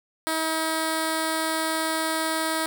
5% pulse tone with notch filter, 319.6 Hz, D#4, 47 cents sharp, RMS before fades -26 dBFS, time 0.27-2.66 s, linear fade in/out 0 ms, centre 2700 Hz, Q 1.2, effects none

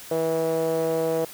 sawtooth tone with band-pass filter, 162.5 Hz, E3, 24 cents flat, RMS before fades -24 dBFS, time 0.11-1.25 s, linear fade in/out 5 ms, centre 540 Hz, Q 4.9, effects white hiss -42 dBFS RMS until 1.33 s

